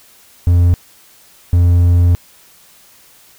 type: tone bursts at uneven times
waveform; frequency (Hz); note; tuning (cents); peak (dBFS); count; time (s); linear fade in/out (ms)
triangle; 87.31; F2; 0; -5; 2; 0.47-0.74 / 1.53-2.15; 0
effects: white hiss -46 dBFS RMS until 3.38 s